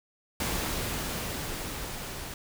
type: noise with level ramp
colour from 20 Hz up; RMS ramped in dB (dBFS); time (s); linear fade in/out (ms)
pink; -30 to -39; 0.4-2.34; 2
effects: none